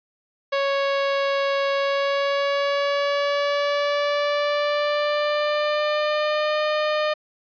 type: tone with pitch glide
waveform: sawtooth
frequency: 554.4 to 608.1 Hz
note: C#5 to D#5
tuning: 0 to -40 cents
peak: -16 dBFS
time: 0.52-7.14 s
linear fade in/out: 10 ms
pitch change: +160 cents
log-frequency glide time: 1.73-6.61 s
effects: resampled to 11025 Hz